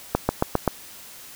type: accelerating click train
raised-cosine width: 1 ms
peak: -4 dBFS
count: 5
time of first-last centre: 0.15-0.677 s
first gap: 140 ms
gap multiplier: 0.96
effects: white hiss -43 dBFS RMS until 1.35 s